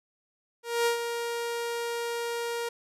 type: tone with ADSR envelope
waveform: sawtooth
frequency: 469.8 Hz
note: A#4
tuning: 13 cents sharp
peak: -18 dBFS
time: 0.63-2.69 s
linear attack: 230 ms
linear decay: 110 ms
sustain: -8 dB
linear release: 6 ms
effects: resampled to 32000 Hz